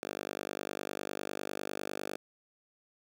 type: tone with high-pass filter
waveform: 5% pulse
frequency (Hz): 49.9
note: G1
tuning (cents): +32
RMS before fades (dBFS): -40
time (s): 0.03-2.16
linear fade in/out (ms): 0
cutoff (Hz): 360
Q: 0.9
effects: none